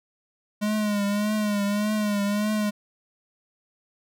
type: tone with vibrato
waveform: square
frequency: 207.7 Hz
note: G#3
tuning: in tune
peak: -23 dBFS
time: 0.61-2.71 s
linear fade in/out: 20 ms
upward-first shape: triangle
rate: 1.7 Hz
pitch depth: 62 cents each way
effects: none